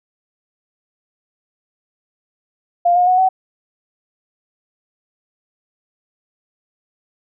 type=tone with pitch steps; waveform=sine; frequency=698.5 / 716.5 / 734.9 / 753.8 Hz; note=F5 / F5 / F#5 / F#5; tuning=0 / +44 / -12 / +32 cents; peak=-10 dBFS; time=2.85-3.29 s; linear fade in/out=10 ms; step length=110 ms; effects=none